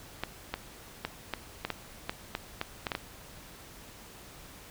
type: clicks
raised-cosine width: 0.3 ms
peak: -15 dBFS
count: 12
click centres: 0.236 / 0.54 / 1.05 / 1.337 / 1.65 / 1.703 / 2.095 / 2.351 / 2.614 / 2.868 / 2.918 / 2.951 s
effects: pink hiss -50 dBFS RMS until 4.7 s